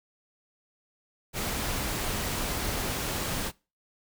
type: noise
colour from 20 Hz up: pink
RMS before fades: -31 dBFS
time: 1.33-3.52 s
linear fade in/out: 50 ms
effects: noise-tail reverb RT60 0.3 s tail -23 dB re dry